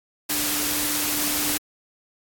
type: tone in noise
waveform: sine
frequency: 296.3 Hz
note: D4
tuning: 15 cents sharp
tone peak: -32 dBFS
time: 0.29-1.58 s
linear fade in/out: 10 ms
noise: white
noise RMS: -24 dBFS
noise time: 0.29-1.58 s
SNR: -11 dB
effects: AAC 64 kbps